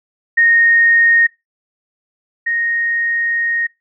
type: tone pair in turn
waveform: sine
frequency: 1855 / 1862.5 Hz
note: A#6 / A#6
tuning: -9 / -2 cents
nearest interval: unison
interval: 7 cents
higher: second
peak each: -8 / -15 dBFS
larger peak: first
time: 0.37-1.27 / 2.46-3.67 s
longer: second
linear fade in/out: 10 ms
effects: noise-tail reverb RT60 0.2 s tail -21 dB re dry